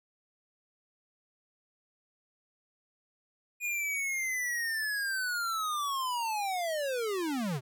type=linear sweep; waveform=square; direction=down; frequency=2458 to 118 Hz; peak=-31 dBFS; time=3.6-7.61 s; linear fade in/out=50 ms; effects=none